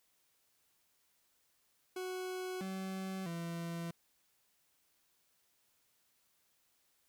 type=tone with pitch steps; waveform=40% pulse; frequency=369.4 / 190.1 / 168.7 Hz; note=F#4 / F#3 / E3; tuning=-3 / +47 / +40 cents; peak=-38 dBFS; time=1.96-3.91 s; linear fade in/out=5 ms; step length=650 ms; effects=white hiss -75 dBFS RMS until 7.08 s